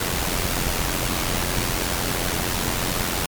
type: noise with amplitude modulation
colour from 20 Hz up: pink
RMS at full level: -21 dBFS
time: 0-3.26 s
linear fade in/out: 5 ms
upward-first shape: sine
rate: 88.5 Hz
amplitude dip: 60%
effects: MP3 96 kbps